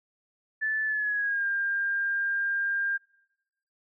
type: tone with pitch glide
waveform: sine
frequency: 1746 to 1601.1 Hz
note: A6 to G6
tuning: -14 to +36 cents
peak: -25 dBFS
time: 0.61-2.98 s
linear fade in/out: 20 ms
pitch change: -150 cents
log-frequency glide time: 0.85-1.46 s
effects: noise-tail reverb RT60 1.0 s tail -24 dB re dry